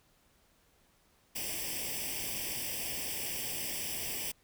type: noise with comb filter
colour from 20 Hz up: white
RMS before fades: -37 dBFS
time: 1.35-4.32 s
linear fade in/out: 10 ms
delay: 0.37 ms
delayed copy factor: +0.9
effects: pink hiss -68 dBFS RMS until 4.43 s